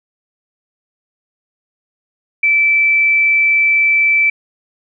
sine tone, 2322 Hz, D7, 20 cents flat, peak -9 dBFS, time 2.43-4.3 s, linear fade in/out 5 ms, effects none

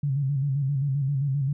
sine tone with vibrato, 138.59 Hz, C#3, in tune, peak -22 dBFS, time 0.03-1.53 s, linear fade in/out 5 ms, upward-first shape square, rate 7.6 Hz, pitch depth 67 cents each way, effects none

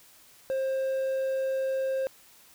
triangle tone, 531 Hz, C5, 25 cents sharp, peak -24 dBFS, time 0.5-2.07 s, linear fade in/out 0 ms, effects white hiss -56 dBFS RMS until 2.54 s

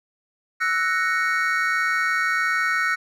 triangle chord, F# dominant seventh, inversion third, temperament equal, 1318.5 / 1480 / 1864.7 / 2217 Hz, E6 / F#6 / A#6 / C#7, 0 / 0 / 0 / 0 cents, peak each -24 / -22 / -23 / -26 dBFS, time 0.6-2.96 s, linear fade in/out 20 ms, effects none

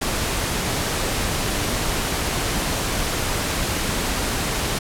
pink noise, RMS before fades -23 dBFS, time 0.01-4.79 s, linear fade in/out 10 ms, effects low-pass 12000 Hz 12 dB/octave

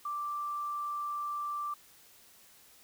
sine tone, 1174.7 Hz, D6, in tune, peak -33 dBFS, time 0.05-1.74 s, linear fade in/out 5 ms, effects white hiss -59 dBFS RMS until 2.83 s

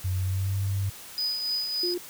sine tone with pitch glide, 92.5 to 98 Hz, F#2 to G2, 0 to 0 cents, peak -24 dBFS, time 0.04-0.9 s, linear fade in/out 10 ms, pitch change +100 cents, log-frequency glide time 0.18-0.58 s
triangle tone with tremolo, 4978 Hz, D#8, in tune, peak -23 dBFS, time 1.18-1.94 s, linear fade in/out 0 ms, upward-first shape triangle, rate 3.5 Hz, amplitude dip 50%
sine tone, 353.3 Hz, F4, 20 cents sharp, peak -27 dBFS, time 1.83-1.98 s, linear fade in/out 5 ms
effects tanh soft clip ceiling -16 dBFS + white hiss -44 dBFS RMS until 2.09 s

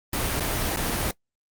pink noise with dropouts, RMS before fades -26 dBFS, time 0.13-1.11 s, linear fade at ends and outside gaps 2 ms, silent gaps 0.398-0.405 / 0.762-0.77 s, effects noise-tail reverb RT60 0.1 s tail -21 dB re dry + Opus 32 kbps

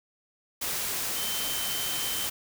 sine tone in noise, 3092 Hz, G7, 24 cents flat, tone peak -35 dBFS, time 1.16-2.27 s, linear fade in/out 10 ms, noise white, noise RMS -31 dBFS, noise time 0.61-2.3 s, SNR -7 dB, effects none

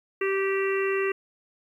harmonic tone, 389.3 Hz, G4, 12 cents flat, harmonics 1 / 3 / 4 / 5 / 6 / 7, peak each -24 / -34 / -38 / -32 / -40 / -34 dBFS, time 0.21-1.12 s, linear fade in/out 5 ms, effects 10-bit

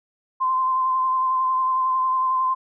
sine tone with vibrato, 1038 Hz, C6, 14 cents flat, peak -18 dBFS, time 0.4-2.55 s, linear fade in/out 20 ms, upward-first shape sine, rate 11 Hz, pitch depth 21 cents each way, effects none

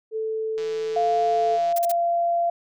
sine tone, 440 Hz, A4, in tune, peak -24 dBFS, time 0.11-1.59 s, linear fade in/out 50 ms
click train, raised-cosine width 0.2 ms, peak -24 dBFS, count 191, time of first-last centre 0.58-1.725 s, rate 166 Hz
sine tone with pitch glide, 696 to 686.8 Hz, F5 to F5, -6 to -29 cents, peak -19 dBFS, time 0.96-2.5 s, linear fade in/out 5 ms, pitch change -23 cents, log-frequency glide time 1.22-1.6 s
blue noise bursts, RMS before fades -30 dBFS, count 3, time 1.76-1.919 s, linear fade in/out 5 ms, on 27 ms, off 39 ms
effects none

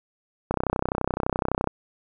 click train, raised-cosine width 1 ms, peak -9 dBFS, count 38, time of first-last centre 0.51-1.674 s, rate 31.8 Hz, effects none

